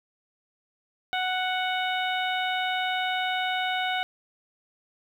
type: harmonic tone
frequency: 740 Hz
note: F#5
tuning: in tune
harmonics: 1 / 2 / 3 / 4 / 5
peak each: -28 / -31 / -33 / -34 / -35 dBFS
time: 1.13-4.03 s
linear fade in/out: 0 ms
effects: 9-bit